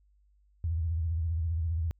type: tone with vibrato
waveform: sine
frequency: 82.1 Hz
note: E2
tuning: 6 cents flat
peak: -27 dBFS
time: 0.64-1.91 s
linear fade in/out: 0 ms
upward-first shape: sine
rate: 15 Hz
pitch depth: 110 cents each way
effects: added 50 Hz sine -62 dBFS peak until 1.99 s